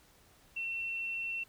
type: tone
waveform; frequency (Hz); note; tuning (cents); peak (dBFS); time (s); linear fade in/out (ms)
sine; 2706; E7; +45; -34; 0.56-1.44; 10
effects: pink hiss -63 dBFS RMS until 1.48 s